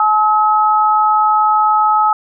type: tone pair together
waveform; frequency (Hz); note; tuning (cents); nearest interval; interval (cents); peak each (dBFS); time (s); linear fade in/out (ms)
sine; 855.1 / 1282; A5 / E6; -50 / -49; perfect fifth; 701; -12; 0-2.13; 2
effects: none